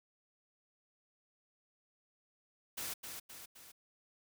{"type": "noise with echo", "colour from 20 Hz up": "white", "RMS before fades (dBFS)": -41, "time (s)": [2.77, 2.94], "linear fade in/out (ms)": 10, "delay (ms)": 260, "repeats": 3, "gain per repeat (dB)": -5, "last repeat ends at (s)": 3.72, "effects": []}